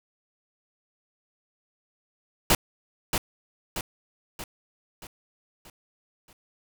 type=noise with echo; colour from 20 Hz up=pink; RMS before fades=-19 dBFS; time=2.5-2.55 s; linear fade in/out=2 ms; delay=630 ms; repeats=6; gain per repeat=-6 dB; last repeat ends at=6.33 s; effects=none